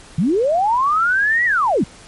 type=linear two-way sweep; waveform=sine; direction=up then down; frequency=140 to 1971 to 140 Hz; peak=-13 dBFS; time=0.18-1.84 s; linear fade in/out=5 ms; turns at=1.45 s; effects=pink hiss -42 dBFS RMS until 2.07 s + MP3 48 kbps